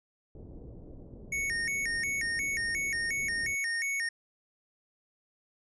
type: low-pass noise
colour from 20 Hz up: pink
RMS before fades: -47 dBFS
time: 0.35-3.55 s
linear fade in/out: 2 ms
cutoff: 500 Hz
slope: 24 dB/octave
type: tone with vibrato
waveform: square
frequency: 2022 Hz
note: B6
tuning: 40 cents sharp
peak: -30 dBFS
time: 1.32-4.09 s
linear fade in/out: 5 ms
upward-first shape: square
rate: 2.8 Hz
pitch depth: 160 cents each way
effects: resampled to 24000 Hz